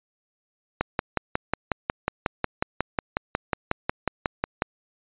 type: click train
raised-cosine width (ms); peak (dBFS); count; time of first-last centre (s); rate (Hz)
0.5; -7; 22; 0.81-4.621; 5.51
effects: resampled to 8000 Hz